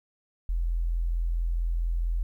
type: tone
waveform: sine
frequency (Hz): 42.24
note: E1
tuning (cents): +43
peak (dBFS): -24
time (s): 0.49-2.23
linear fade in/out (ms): 0
effects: 11-bit